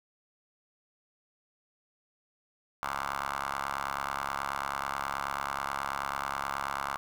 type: ring-modulated tone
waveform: 10% pulse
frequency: 69.3 Hz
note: C#2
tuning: in tune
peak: -21 dBFS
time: 2.83-6.97 s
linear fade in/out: 0 ms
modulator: 1130 Hz
effects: none